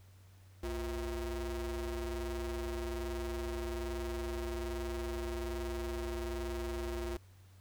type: ring-modulated tone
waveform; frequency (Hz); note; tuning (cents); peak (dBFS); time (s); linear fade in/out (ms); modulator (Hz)
45% pulse; 144.4; D3; -29; -33; 0.63-7.17; 5; 206
effects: added 94 Hz sine -56 dBFS peak until 7.6 s + pink hiss -67 dBFS RMS until 7.6 s